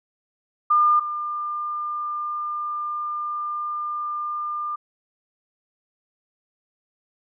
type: tone pair in turn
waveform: sine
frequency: 1205 / 1200.5 Hz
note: D6 / D6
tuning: +44 / +38 cents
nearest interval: unison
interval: 6 cents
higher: first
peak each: -14 / -25 dBFS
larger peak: first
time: 0.7-1 / 1-4.76 s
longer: second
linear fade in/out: 10 ms
effects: none